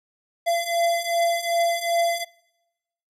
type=beating tone pair; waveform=square; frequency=680 / 682.6 Hz; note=F5 / F5; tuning=-46 / -40 cents; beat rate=2.6 Hz; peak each=-26 / -23 dBFS; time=0.46-2.25 s; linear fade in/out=20 ms; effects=noise-tail reverb RT60 1.0 s tail -24 dB re dry + resampled to 32000 Hz